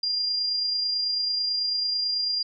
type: tone with amplitude modulation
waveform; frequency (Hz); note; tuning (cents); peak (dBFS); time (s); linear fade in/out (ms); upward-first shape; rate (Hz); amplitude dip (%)
sine; 4800; D8; +37; -22; 0.03-2.43; 5; sine; 29.1; 30
effects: none